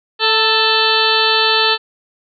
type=harmonic tone with a mistuned harmonic; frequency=440 Hz; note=A4; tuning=in tune; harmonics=1 / 2 / 3 / 4 / 6 / 7 / 8 / 9 / 10; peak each=-20 / -20 / -20 / -20 / -20 / -20 / -20 / -20 / -20 dBFS; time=0.19-1.78 s; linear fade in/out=50 ms; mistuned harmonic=2; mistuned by=+26 cents; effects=none